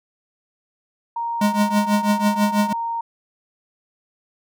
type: tone with pitch glide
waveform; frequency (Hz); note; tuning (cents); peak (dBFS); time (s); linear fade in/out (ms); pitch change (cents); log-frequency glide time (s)
sine; 932.3 to 925.9; A#5 to A#5; 0 to -12; -22; 1.16-3.01; 5; -12; 1.31-2.56
type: tone with tremolo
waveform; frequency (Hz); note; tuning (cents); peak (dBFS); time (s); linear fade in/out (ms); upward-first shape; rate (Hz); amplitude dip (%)
square; 207.7; G#3; 0; -14; 1.41-2.73; 5; triangle; 6.1; 95
effects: none